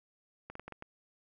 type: clicks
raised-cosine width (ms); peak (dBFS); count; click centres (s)
0.5; -29; 6; 0.5 / 0.554 / 0.596 / 0.68 / 0.723 / 0.824
effects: none